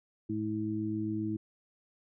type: harmonic tone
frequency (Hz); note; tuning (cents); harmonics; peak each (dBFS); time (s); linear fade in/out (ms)
107.5; A2; -40; 1 / 2 / 3; -38 / -36 / -33; 0.29-1.37; 10
effects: none